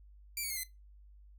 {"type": "tone with pitch steps", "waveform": "5% pulse", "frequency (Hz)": [2346, 2241, 2141, 2046], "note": ["D7", "C#7", "C7", "C7"], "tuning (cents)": [-2, 18, 39, -39], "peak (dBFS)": -26, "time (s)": [0.37, 0.634], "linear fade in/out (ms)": 2, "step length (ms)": 66, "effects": ["noise-tail reverb RT60 0.2 s tail -17 dB re dry", "added 50 Hz sine -54 dBFS peak until 1.38 s"]}